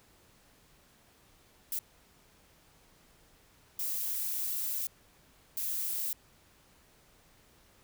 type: noise bursts at uneven times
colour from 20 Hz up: violet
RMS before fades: -34 dBFS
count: 3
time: 1.72-1.79 / 3.79-4.87 / 5.57-6.13 s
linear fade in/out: 2 ms
effects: pink hiss -63 dBFS RMS until 7.83 s